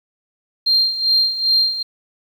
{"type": "tone with tremolo", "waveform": "sine", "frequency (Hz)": 4186, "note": "C8", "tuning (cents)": 0, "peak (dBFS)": -10, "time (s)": [0.66, 1.83], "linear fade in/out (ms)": 10, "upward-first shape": "sine", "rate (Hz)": 2.5, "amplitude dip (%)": 75, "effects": ["tanh soft clip ceiling -7 dBFS", "8-bit"]}